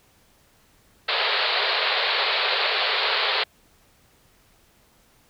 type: band-pass noise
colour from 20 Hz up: white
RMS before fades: -23 dBFS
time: 1.08-3.44 s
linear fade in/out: 10 ms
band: 400 to 4500 Hz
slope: 96 dB/octave
effects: pink hiss -59 dBFS RMS until 5.29 s